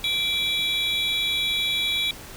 triangle tone cluster, 2341 / 3384 / 3838 Hz, D7 / G#7 / A#7, -6 / +32 / +50 cents, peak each -26 / -24 / -25 dBFS, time 0.04-2.11 s, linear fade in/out 2 ms, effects pink hiss -41 dBFS RMS until 2.36 s

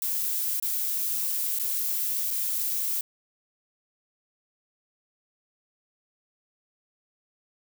violet noise with dropouts, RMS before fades -28 dBFS, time 0.02-3.01 s, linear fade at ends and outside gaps 2 ms, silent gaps 0.599-0.624 / 1.589-1.596 / 2.306-2.31 s, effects none

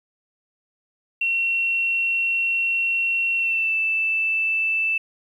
sine tone with pitch glide, 2725 to 2646 Hz, F7 to E7, -43 to +6 cents, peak -19 dBFS, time 1.21-4.98 s, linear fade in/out 5 ms, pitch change -51 cents, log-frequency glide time 3.36-3.75 s, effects 9-bit

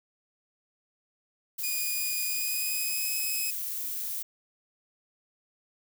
violet noise, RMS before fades -34 dBFS, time 1.58-4.23 s, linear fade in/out 10 ms
5% pulse tone with pitch glide, 2460 to 2547 Hz, D#7 to D#7, -20 to +40 cents, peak -21 dBFS, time 1.63-3.51 s, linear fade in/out 10 ms, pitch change +60 cents, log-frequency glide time 2.27-3.14 s
effects none

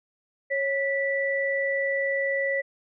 sine tone pair together, 550 / 1964.7 Hz, C#5 / B6, -14 / -10 cents, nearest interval octave + minor seventh, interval 2204 cents, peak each -26 dBFS, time 0.5-2.62 s, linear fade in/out 20 ms, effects none

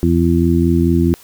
harmonic tone, 84.6 Hz, E2, 45 cents sharp, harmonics 1 / 2 / 3 / 4, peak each -16 / -16 / -16 / -16 dBFS, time 0.03-1.14 s, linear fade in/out 0 ms, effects white hiss -44 dBFS RMS until 1.23 s

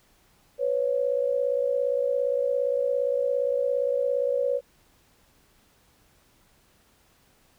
sine tone pair together, 497 / 554.4 Hz, B4 / C#5, +11 / 0 cents, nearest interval major second, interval 189 cents, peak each -25 dBFS, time 0.58-4.61 s, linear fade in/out 50 ms, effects pink hiss -62 dBFS RMS until 7.58 s

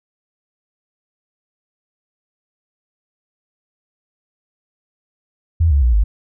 sine tone with pitch steps, 82.41 / 70.51 / 60.33 / 51.62 Hz, E2 / C#2 / B1 / G#1, 0 / +30 / -40 / -10 cents, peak -10 dBFS, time 5.6-6.04 s, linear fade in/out 10 ms, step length 110 ms, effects none

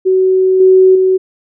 sine tone with level steps, 375.4 Hz, F#4, 25 cents sharp, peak -7 / -3 / -7 dBFS, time 0.05-1.18 s, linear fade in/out 20 ms, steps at 0.6 / 0.95 s, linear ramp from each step 5 ms, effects none

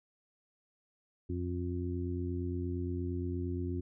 harmonic tone, 88.6 Hz, F2, 25 cents sharp, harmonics 1 / 2 / 3 / 4, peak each -35 / -44 / -39 / -40 dBFS, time 1.29-3.81 s, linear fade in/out 10 ms, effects none

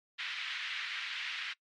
pink band-pass noise, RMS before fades -39 dBFS, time 0.18-1.54 s, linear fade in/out 20 ms, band 1700 to 3600 Hz, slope 24 dB/octave, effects noise-tail reverb RT60 0.1 s tail -22 dB re dry + MP3 64 kbps

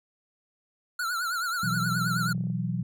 square tone with vibrato, 1402 Hz, F6, 6 cents sharp, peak -28 dBFS, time 0.99-2.33 s, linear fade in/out 5 ms, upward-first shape triangle, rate 9.4 Hz, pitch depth 120 cents each way
sine chord, B suspended fourth, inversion none, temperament just, 123.47 / 164.63 / 185.21 Hz, B2 / E3 / F#3, 0 / -2 / +2 cents, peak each -31 dBFS, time 1.63-2.83 s, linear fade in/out 5 ms
click train, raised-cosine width 2 ms, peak -37 dBFS, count 27, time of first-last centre 1.71-2.5 s, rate 32.9 Hz
effects none

